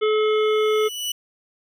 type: harmonic tone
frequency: 430 Hz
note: A4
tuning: 40 cents flat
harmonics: 1 / 3 / 5 / 7 / 8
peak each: -17 / -27 / -31 / -34 / -35 dBFS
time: 0.01-0.89 s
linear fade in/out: 20 ms
type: tone with exponential growth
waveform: sawtooth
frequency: 2958 Hz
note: F#7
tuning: 1 cent flat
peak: -19 dBFS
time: 0.2-1.12 s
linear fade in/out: 5 ms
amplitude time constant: 200 ms
effects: none